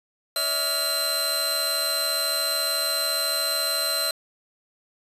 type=tone cluster; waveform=sawtooth; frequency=567 / 645 / 1404 / 4087 Hz; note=C#5 / E5 / F6 / C8; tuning=+39 / -38 / +9 / -41 cents; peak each=-30 / -28 / -29 / -21 dBFS; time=0.36-4.11 s; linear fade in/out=2 ms; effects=resampled to 32000 Hz